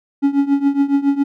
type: tone with tremolo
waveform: triangle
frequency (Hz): 280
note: C#4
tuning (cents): +18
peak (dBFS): -7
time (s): 0.22-1.24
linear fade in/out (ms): 20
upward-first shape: triangle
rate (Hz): 7.2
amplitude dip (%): 90
effects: none